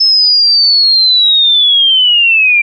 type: linear sweep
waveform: sine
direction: down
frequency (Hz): 5250 to 2349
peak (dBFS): -5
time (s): 0-2.62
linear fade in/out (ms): 10
effects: none